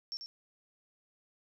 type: tone with echo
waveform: sine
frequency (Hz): 5450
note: F8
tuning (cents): -43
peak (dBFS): -36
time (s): 0.12-0.17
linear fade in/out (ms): 0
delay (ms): 90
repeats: 1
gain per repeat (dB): -6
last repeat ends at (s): 0.26
effects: none